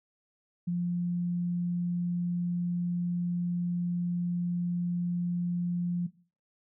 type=tone; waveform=sine; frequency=175.1 Hz; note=F3; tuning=5 cents sharp; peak=-27 dBFS; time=0.67-6.07 s; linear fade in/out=10 ms; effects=noise-tail reverb RT60 0.4 s tail -18 dB re dry